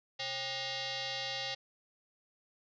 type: tone with frequency modulation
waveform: sine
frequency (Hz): 541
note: C#5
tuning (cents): -42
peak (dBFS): -35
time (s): 0.19-1.55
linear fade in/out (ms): 10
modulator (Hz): 669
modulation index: 6.7
effects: none